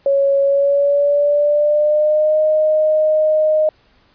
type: tone with pitch glide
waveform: sine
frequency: 554.4 to 618.7 Hz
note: C#5 to D#5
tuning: 0 to -10 cents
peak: -11 dBFS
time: 0.06-3.69 s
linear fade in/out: 2 ms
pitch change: +190 cents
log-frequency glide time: 0.42-2.4 s
effects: pink hiss -55 dBFS RMS until 4.14 s + resampled to 11025 Hz